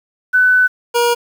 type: tone pair in turn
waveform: sine / 25% pulse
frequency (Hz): 1500 / 476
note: F#6 / A#4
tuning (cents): +23 / +36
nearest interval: octave + minor sixth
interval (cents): 1987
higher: first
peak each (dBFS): -8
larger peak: neither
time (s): 0.33-0.68 / 0.94-1.15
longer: first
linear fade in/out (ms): 20
effects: 7-bit